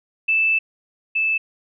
sine tone pair in turn, 2637 / 2627 Hz, E7 / E7, 0 / -7 cents, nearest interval unison, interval 7 cents, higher first, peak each -15 / -17 dBFS, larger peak first, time 0.28-0.59 / 1.15-1.38 s, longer first, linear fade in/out 10 ms, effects none

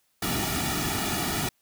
pink noise with comb filter, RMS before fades -28 dBFS, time 0.22-1.49 s, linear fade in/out 5 ms, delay 1.9 ms, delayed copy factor -0.85, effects white hiss -70 dBFS RMS until 1.61 s

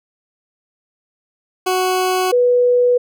20% pulse / sine tone pair in turn, 370 / 490.9 Hz, F#4 / B4, 0 / -10 cents, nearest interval perfect fourth, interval 490 cents, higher second, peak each -10 dBFS, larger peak neither, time 1.66-2.32 / 2.32-2.98 s, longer neither, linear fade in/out 10 ms, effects none

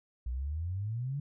sine exponential sweep, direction up, 58.27 to 146.83 Hz, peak -32 dBFS, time 0.26-1.2 s, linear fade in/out 5 ms, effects none

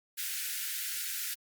white high-pass noise, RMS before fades -36 dBFS, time 0.17-1.35 s, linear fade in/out 20 ms, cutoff 1400 Hz, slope 96 dB/octave, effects Opus 48 kbps

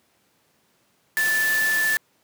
sine tone in noise, 1752 Hz, A6, 8 cents flat, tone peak -19 dBFS, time 1.17-1.97 s, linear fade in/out 0 ms, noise white, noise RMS -29 dBFS, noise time 1.17-1.97 s, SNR +7 dB, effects pink hiss -64 dBFS RMS until 2.23 s + high-pass 150 Hz 12 dB/octave

